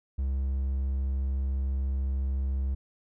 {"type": "tone with vibrato", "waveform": "triangle", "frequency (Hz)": 67, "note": "C2", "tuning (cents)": 42, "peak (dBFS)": -24, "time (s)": [0.18, 2.75], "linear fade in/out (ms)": 10, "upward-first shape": "triangle", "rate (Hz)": 20, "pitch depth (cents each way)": 19, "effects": []}